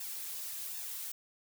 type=noise with flanger; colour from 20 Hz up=blue; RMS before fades=-41 dBFS; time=0-1.12 s; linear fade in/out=5 ms; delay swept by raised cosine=1.1 to 5 ms; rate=1.3 Hz; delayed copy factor=+0.8; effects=none